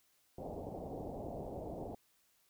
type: low-pass noise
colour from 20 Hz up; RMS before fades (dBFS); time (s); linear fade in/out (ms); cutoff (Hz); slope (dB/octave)
white; -44; 0.38-1.95; 5; 760; 48
effects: white hiss -73 dBFS RMS until 2.49 s